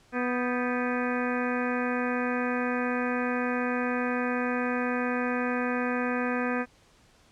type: harmonic tone with a mistuned harmonic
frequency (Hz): 246.9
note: B3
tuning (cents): 0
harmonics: 1 / 2 / 3 / 4 / 5 / 6 / 7 / 8 / 9 / 10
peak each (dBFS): -29 / -32 / -37 / -39 / -36 / -36 / -38 / -41 / -45 / -40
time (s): 0.12-6.66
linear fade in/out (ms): 50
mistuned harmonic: 6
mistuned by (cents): +98
effects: pink hiss -60 dBFS RMS until 7.31 s + low-pass 8000 Hz 12 dB/octave